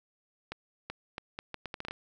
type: accelerating click train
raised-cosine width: 0.3 ms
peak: -21 dBFS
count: 11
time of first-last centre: 0.52-1.91 s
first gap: 380 ms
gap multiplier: 0.74
effects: none